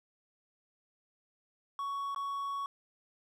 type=tone with dropouts; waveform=triangle; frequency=1116 Hz; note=C#6; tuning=11 cents sharp; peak=-32 dBFS; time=1.79-2.66 s; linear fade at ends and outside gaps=1 ms; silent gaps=2.147-2.161 s; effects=none